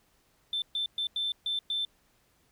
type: tone bursts at uneven times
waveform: sine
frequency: 3546 Hz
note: A7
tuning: 13 cents sharp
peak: -27 dBFS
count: 6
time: 0.53-0.62 / 0.75-0.86 / 0.98-1.07 / 1.16-1.32 / 1.46-1.59 / 1.7-1.85 s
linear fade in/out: 2 ms
effects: tanh soft clip ceiling -24 dBFS + pink hiss -68 dBFS RMS until 2.51 s